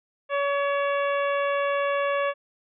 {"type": "harmonic tone with a mistuned harmonic", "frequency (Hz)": 565, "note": "C#5", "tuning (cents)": 33, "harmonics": [1, 2, 3, 4, 5, 6], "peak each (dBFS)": [-24, -28, -32, -36, -37, -43], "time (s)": [0.29, 2.34], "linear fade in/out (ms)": 50, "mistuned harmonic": 5, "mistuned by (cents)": -48, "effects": []}